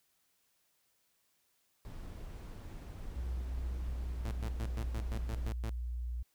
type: noise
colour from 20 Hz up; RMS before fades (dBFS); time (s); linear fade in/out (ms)
brown; -46; 1.85-5.49; 0
type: tone with pitch glide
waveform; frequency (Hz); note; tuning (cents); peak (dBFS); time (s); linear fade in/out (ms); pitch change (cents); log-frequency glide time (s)
sine; 61.74 to 59.88; B1 to A#1; 0 to +47; -35; 3.15-6.23; 10; -53; 3.46-5.78
type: tone bursts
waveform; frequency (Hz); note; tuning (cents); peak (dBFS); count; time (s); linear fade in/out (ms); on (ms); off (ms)
sawtooth; 111.7; A2; +27; -35; 9; 4.25-5.697; 5; 63; 110
effects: white hiss -75 dBFS RMS until 6.34 s